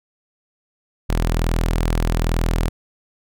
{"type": "tone", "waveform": "sawtooth", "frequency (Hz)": 41.15, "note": "E1", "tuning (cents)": -2, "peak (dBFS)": -13, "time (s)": [1.09, 2.69], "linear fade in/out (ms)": 10, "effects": []}